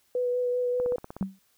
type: tone with vibrato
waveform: sine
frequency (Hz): 493.9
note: B4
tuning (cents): 0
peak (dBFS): -24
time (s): 0.15-0.96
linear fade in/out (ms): 2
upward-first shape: sine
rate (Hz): 5.1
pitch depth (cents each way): 13
type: click train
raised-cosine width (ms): 1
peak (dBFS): -24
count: 8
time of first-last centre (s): 0.8-1.227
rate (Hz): 16.4
type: tone with exponential decay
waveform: sine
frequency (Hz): 192.2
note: G3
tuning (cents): -34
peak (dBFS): -22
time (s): 1.21-1.39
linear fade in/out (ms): 0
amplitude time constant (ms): 38
effects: white hiss -67 dBFS RMS until 1.57 s